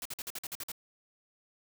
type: noise bursts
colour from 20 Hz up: white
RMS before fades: -39 dBFS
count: 9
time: 0.02-0.718 s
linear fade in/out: 2 ms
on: 34 ms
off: 49 ms
effects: none

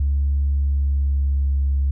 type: tone with pitch glide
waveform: sine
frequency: 70.2 to 68.95 Hz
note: C#2 to C#2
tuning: +22 to -9 cents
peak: -15 dBFS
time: 0-1.91 s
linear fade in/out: 5 ms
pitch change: -31 cents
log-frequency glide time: 0.4-1.61 s
effects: tanh soft clip ceiling -13 dBFS

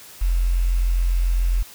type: tone with quantisation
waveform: sine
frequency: 43.65 Hz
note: F1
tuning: in tune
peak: -16 dBFS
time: 0.21-1.63 s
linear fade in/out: 10 ms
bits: 7
effects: white hiss -43 dBFS RMS until 1.74 s

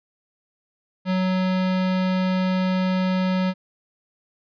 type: tone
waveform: square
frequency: 185.7 Hz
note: F#3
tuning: 7 cents sharp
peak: -20 dBFS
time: 1.05-3.54 s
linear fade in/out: 50 ms
effects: resampled to 11025 Hz

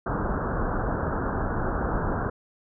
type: low-pass noise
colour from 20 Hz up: pink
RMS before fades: -27 dBFS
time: 0.06-2.3 s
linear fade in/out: 5 ms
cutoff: 1600 Hz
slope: 96 dB/octave
effects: none

